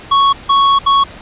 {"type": "tone bursts at uneven times", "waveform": "square", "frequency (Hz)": 1108.7, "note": "C#6", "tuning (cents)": 0, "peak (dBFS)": -8, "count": 3, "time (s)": [[0.11, 0.33], [0.49, 0.79], [0.86, 1.04]], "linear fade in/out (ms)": 10, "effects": ["pink hiss -34 dBFS RMS until 1.21 s", "resampled to 8000 Hz"]}